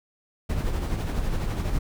brown noise with tremolo, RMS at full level -24 dBFS, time 0.49-1.79 s, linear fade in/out 10 ms, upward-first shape sine, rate 12 Hz, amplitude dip 45%, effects none

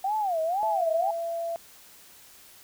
sine tone with vibrato, 743 Hz, F#5, 7 cents sharp, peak -24 dBFS, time 0.04-1.11 s, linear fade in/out 5 ms, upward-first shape sine, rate 2 Hz, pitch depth 270 cents each way
sine tone with pitch glide, 663 to 672.6 Hz, E5 to E5, +10 to +35 cents, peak -28 dBFS, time 0.63-1.56 s, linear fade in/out 0 ms, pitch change +25 cents, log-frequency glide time 0.74-1.22 s
effects white hiss -52 dBFS RMS until 2.63 s

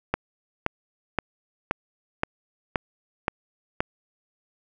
click train, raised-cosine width 0.5 ms, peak -7 dBFS, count 8, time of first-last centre 0.14-3.805 s, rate 1.91 Hz, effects none

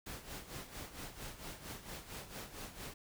pink noise with tremolo, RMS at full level -45 dBFS, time 0.06-2.94 s, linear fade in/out 5 ms, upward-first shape sine, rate 4.4 Hz, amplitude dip 70%, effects none

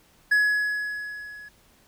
triangle tone with level ramp, 1686 Hz, G#6, 26 cents sharp, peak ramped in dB -14 to -39 dBFS, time 0.31-1.49 s, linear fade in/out 10 ms, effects pink hiss -59 dBFS RMS until 1.87 s

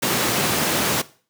pink high-pass noise, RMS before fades -21 dBFS, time 0.02-1.02 s, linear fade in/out 10 ms, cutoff 140 Hz, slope 12 dB/octave, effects noise-tail reverb RT60 0.4 s tail -18 dB re dry + high-pass 80 Hz 12 dB/octave

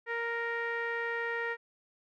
sawtooth tone with low-pass filter, 466.2 Hz, A#4, in tune, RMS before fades -34 dBFS, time 0.06-1.57 s, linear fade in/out 50 ms, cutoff 1900 Hz, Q 5.1, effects none

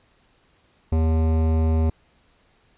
sine tone with hard clipping, 80.1 Hz, E2, 49 cents flat, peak -19 dBFS, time 0.92-1.9 s, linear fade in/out 5 ms, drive 16 dB, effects pink hiss -61 dBFS RMS until 2.77 s + resampled to 8000 Hz

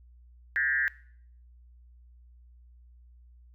sine tone with frequency modulation, 1748 Hz, A6, 12 cents flat, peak -24 dBFS, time 0.56-0.88 s, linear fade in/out 0 ms, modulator 137 Hz, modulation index 1.3, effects noise-tail reverb RT60 0.6 s tail -20 dB re dry + added 60 Hz sine -52 dBFS peak until 3.54 s

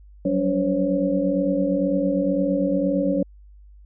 sine tone cluster, 182.4 / 191.2 / 285 / 512 / 554 Hz, F#3 / G3 / C#4 / C5 / C#5, -24 / -43 / +48 / -38 / -1 cents, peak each -29 / -26 / -22 / -29 / -24 dBFS, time 0.25-3.23 s, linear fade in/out 5 ms, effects added 50 Hz sine -44 dBFS peak until 3.85 s

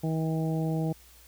harmonic tone, 159.9 Hz, D#3, 48 cents sharp, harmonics 1 / 2 / 3 / 4 / 5, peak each -27 / -33 / -37 / -39 / -41 dBFS, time 0.03-0.93 s, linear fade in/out 10 ms, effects added 60 Hz sine -56 dBFS peak until 1.27 s + white hiss -56 dBFS RMS until 1.27 s

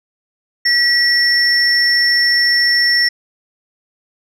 sine tone pair together, 1932 / 5427 Hz, B6 / E8, -39 / +49 cents, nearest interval octave + tritone, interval 1788 cents, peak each -12 dBFS, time 0.65-3.09 s, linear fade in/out 10 ms, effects tanh soft clip ceiling -5 dBFS

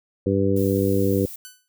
harmonic tone, 98 Hz, G2, in tune, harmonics 1 / 2 / 3 / 4 / 5, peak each -24 / -24 / -24 / -24 / -24 dBFS, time 0.26-1.26 s, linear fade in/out 5 ms
violet noise, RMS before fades -37 dBFS, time 0.56-1.36 s, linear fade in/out 5 ms
5% pulse tone with exponential decay, 1500 Hz, F#6, 23 cents sharp, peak -24 dBFS, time 1.45-1.68 s, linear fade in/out 0 ms, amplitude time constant 50 ms
effects none

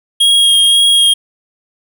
square tone with vibrato, 3265 Hz, G#7, 30 cents flat, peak -7 dBFS, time 0.2-1.14 s, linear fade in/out 10 ms, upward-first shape sine, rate 1.9 Hz, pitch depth 14 cents each way, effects none

